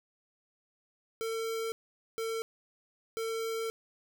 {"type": "tone bursts at uneven times", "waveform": "square", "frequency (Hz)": 451, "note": "A4", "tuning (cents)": 43, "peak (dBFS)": -33, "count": 3, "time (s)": [[1.21, 1.72], [2.18, 2.42], [3.17, 3.7]], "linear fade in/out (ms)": 0, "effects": []}